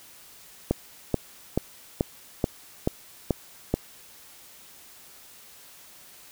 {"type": "click train", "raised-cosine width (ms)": 2, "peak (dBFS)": -8, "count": 8, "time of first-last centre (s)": [0.71, 3.74], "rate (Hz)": 2.31, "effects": ["white hiss -50 dBFS RMS until 6.31 s"]}